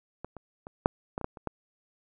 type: clicks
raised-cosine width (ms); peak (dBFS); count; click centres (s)
1; -23 / -28 / -27 / -6 / -18 / -23 / -15 / -30 / -17; 9; 0.246 / 0.367 / 0.669 / 0.859 / 1.179 / 1.213 / 1.244 / 1.372 / 1.473
effects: none